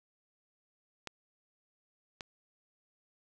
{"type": "clicks", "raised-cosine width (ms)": 0.2, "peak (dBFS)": [-22, -23], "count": 2, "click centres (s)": [1.073, 2.208], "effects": []}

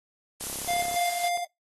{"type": "noise", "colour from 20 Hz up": "blue", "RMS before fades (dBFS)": -32, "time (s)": [0.4, 1.29], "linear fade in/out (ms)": 10}
{"type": "click train", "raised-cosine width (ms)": 1, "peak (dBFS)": -27, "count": 19, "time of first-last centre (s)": [0.41, 0.943], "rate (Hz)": 33.8}
{"type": "tone with tremolo", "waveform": "square", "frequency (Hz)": 700, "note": "F5", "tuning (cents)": 4, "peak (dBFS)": -26, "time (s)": [0.68, 1.45], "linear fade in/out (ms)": 5, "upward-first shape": "square", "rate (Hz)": 3.6, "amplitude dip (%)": 45}
{"effects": ["noise-tail reverb RT60 0.2 s tail -25 dB re dry", "AAC 32 kbps"]}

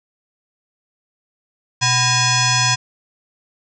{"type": "tone with frequency modulation", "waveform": "sine", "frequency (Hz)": 2489, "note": "D#7", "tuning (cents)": 0, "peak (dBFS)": -13, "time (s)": [1.81, 2.76], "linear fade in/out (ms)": 20, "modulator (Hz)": 871, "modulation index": 4.6, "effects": []}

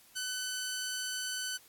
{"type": "tone", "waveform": "10% pulse", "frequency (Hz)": 1507, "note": "F#6", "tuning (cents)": 31, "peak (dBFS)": -26, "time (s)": [0.15, 1.58], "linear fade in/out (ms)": 20, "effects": ["white hiss -60 dBFS RMS until 1.68 s", "AAC 64 kbps"]}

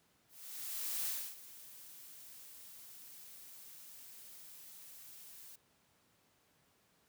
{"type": "noise with ADSR envelope", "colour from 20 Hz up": "blue", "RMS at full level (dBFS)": -37, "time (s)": [0.28, 5.56], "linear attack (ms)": 780, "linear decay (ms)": 290, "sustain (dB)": -17, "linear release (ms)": 9, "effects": ["pink hiss -72 dBFS RMS until 7.08 s", "high-pass 100 Hz 12 dB/octave"]}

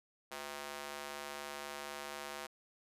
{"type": "tone with high-pass filter", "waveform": "square", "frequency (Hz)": 72.1, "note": "D2", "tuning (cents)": -31, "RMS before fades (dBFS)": -45, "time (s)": [0.31, 2.47], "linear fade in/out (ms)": 10, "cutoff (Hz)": 660, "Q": 0.73, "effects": ["resampled to 32000 Hz"]}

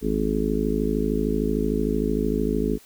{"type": "harmonic tone", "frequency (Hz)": 53.2, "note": "G#1", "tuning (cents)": 42, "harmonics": [1, 3, 4, 5, 6, 7, 8], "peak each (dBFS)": [-28, -31, -27, -27, -31, -31, -27], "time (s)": [0.01, 2.79], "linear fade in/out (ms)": 50, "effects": ["white hiss -52 dBFS RMS until 2.85 s"]}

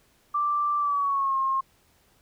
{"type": "tone with pitch glide", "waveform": "sine", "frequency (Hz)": [1174.7, 1071], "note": ["D6", "C6"], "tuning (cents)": [0, 40], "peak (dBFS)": -22, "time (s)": [0.34, 1.61], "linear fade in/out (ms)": 10, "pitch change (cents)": -160, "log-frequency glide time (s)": [0.78, 1.37], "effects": ["pink hiss -63 dBFS RMS until 2.21 s"]}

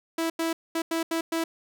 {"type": "tone bursts at uneven times", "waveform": "sawtooth", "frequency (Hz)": 328.5, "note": "E4", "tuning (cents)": -6, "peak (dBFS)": -21, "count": 6, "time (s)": [[0.18, 0.3], [0.39, 0.53], [0.75, 0.82], [0.91, 1.03], [1.11, 1.21], [1.32, 1.44]], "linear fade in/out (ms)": 5, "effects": []}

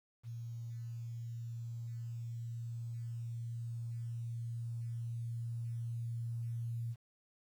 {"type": "tone with level ramp", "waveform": "sine", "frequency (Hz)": 116.7, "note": "A#2", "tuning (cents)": 2, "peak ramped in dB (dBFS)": [-41, -36], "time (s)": [0.23, 6.96], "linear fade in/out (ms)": 50, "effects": ["11-bit"]}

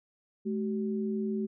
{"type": "tone pair together", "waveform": "sine", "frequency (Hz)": [213.5, 380.8], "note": ["G#3", "F#4"], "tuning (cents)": [48, 50], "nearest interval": "minor seventh", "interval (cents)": 1002, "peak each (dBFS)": [-30, -34], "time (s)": [0.45, 1.47], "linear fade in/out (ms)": 20, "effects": []}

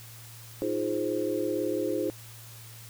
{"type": "chord", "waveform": "sine", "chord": "F minor seventh", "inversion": "third", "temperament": "equal", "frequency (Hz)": [311.1, 349.2, 415.3, 523.3], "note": ["Eb4", "F4", "Ab4", "C5"], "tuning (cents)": [0, 0, 0, 0], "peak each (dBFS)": -32, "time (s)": [0.62, 2.1], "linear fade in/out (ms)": 0, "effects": ["added 114 Hz sine -47 dBFS peak until 2.89 s", "white hiss -49 dBFS RMS until 2.89 s"]}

